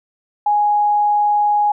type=tone; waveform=sine; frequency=830.6 Hz; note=G#5; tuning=in tune; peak=-12 dBFS; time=0.46-1.72 s; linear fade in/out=5 ms; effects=none